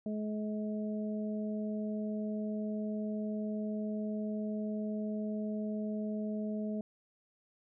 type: harmonic tone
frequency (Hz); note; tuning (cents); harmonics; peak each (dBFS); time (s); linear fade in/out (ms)
212.6; G#3; +41; 1 / 2 / 3; -34 / -43 / -43; 0.06-6.81; 2
effects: none